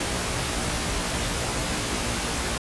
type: noise with comb filter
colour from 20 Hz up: pink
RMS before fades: -27 dBFS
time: 0-2.58 s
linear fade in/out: 5 ms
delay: 17 ms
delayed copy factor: +0.8
effects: resampled to 24000 Hz